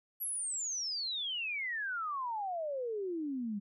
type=exponential sweep; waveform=sine; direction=down; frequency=11820 to 196 Hz; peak=-34 dBFS; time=0.2-3.6 s; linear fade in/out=20 ms; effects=none